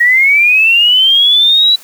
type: linear sweep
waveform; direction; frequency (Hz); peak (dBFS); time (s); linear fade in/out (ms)
sine; up; 1881 to 3951; -5; 0-1.76; 10
effects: white hiss -38 dBFS RMS until 1.83 s + high-pass 200 Hz 12 dB/octave